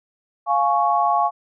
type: chord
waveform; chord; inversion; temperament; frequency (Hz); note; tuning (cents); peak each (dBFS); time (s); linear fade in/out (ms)
sine; Db major; first; equal with one note detuned; 698.5 / 838.8 / 1108.7; F5 / Ab5 / Db6; 0 / +17 / 0; -20; 0.46-1.31; 50
effects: none